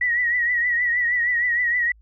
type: tone with vibrato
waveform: sine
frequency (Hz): 1928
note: B6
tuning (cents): -42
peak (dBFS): -18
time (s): 0.01-1.92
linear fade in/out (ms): 5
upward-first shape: triangle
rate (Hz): 6.4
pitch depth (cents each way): 71
effects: added 54 Hz sine -49 dBFS peak until 2.01 s